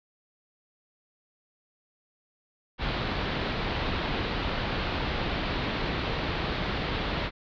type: low-pass noise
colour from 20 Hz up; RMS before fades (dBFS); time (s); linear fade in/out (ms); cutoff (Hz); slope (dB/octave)
pink; -30; 2.78-7.31; 50; 4300; 48
effects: none